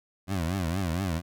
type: tone with vibrato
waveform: 20% pulse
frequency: 88.9 Hz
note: F2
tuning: 31 cents sharp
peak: -22 dBFS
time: 0.27-1.22 s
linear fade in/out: 50 ms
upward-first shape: triangle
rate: 4.3 Hz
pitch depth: 220 cents each way
effects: none